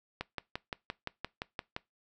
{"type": "click train", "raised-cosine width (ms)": 0.3, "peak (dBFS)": -19, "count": 10, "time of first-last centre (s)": [0.21, 1.764], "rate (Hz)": 5.79, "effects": ["noise-tail reverb RT60 0.2 s tail -22 dB re dry"]}